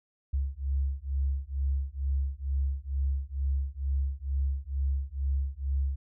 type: beating tone pair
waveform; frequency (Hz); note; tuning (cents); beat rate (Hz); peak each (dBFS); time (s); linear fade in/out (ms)
sine; 67.4 / 69.6; C#2 / C#2; -48 / +8; 2.2; -30; 0.33-5.96; 10
effects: none